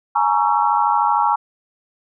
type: chord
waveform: sine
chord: A# half-diminished seventh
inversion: third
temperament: just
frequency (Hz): 839.1 / 932.3 / 1118.8 / 1342.6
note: G#5 / A#5 / C#6 / E6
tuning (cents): +18 / 0 / +16 / +31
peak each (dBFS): -18 / -18 / -21 / -23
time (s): 0.15-1.36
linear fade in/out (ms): 10
effects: none